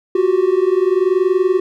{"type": "tone pair together", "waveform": "triangle", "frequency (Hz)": [361.6, 382.2], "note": ["F#4", "G4"], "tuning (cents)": [-40, -44], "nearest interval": "minor second", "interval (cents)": 96, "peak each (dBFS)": -13, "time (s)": [0.15, 1.6], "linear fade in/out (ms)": 5, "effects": []}